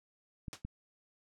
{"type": "clicks", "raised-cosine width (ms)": 5, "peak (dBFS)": -28, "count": 2, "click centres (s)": [0.482, 0.65]}
{"type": "noise with exponential decay", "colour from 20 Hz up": "white", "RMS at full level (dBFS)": -37, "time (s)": [0.53, 0.62], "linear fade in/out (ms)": 0, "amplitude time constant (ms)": 18}
{"effects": ["low-pass 6000 Hz 12 dB/octave"]}